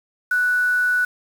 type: tone with quantisation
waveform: sine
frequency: 1480 Hz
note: F#6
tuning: in tune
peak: -16 dBFS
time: 0.31-1.05 s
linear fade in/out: 5 ms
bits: 6
effects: none